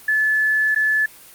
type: tone with dropouts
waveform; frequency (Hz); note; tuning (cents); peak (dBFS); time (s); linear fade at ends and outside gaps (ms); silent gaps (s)
sine; 1730; A6; -30; -15; 0.08-1.06; 5; 0.748-0.759
effects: white hiss -44 dBFS RMS until 1.34 s + Opus 32 kbps